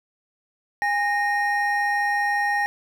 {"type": "tone pair together", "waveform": "triangle", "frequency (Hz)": [817.9, 1857], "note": ["G#5", "A#6"], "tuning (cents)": [-27, -7], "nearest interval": "octave + major second", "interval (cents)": 1420, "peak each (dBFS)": -21, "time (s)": [0.82, 2.66], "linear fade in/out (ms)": 0, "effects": []}